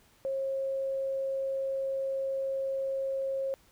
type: tone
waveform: sine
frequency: 539 Hz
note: C#5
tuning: 49 cents flat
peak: -29 dBFS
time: 0.25-3.54 s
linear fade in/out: 0 ms
effects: pink hiss -63 dBFS RMS until 3.71 s